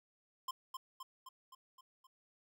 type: tone with echo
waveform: square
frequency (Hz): 1046.5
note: C6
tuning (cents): 0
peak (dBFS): -38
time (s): 0.48-0.51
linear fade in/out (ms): 5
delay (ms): 260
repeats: 6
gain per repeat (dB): -4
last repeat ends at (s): 2.07
effects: none